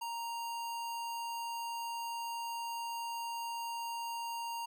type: tone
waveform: square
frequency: 932.3 Hz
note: A#5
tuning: in tune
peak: -38 dBFS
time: 0.01-4.66 s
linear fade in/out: 10 ms
effects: none